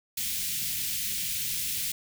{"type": "band-stop noise", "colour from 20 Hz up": "white", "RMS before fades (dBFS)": -31, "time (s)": [0.17, 1.92], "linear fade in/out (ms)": 5, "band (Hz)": [210, 2200], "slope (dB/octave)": 24, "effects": []}